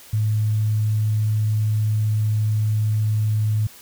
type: tone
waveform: sine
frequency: 107.5 Hz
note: A2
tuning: 40 cents flat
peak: -17 dBFS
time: 0.13-3.67 s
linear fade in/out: 5 ms
effects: white hiss -45 dBFS RMS until 3.81 s